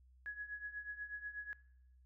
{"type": "tone with tremolo", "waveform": "sine", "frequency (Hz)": 1678, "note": "G#6", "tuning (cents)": 17, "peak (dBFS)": -39, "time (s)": [0.26, 1.53], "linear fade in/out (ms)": 0, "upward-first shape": "triangle", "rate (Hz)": 8.2, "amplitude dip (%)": 80, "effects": ["noise-tail reverb RT60 0.8 s tail -21 dB re dry", "added 63 Hz sine -62 dBFS peak until 2.05 s"]}